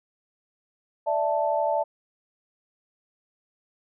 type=chord; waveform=sine; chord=D suspended second; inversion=none; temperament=equal; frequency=587.3 / 659.3 / 880 Hz; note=D5 / E5 / A5; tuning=0 / 0 / 0 cents; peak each=-26 dBFS; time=1.06-1.84 s; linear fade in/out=20 ms; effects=none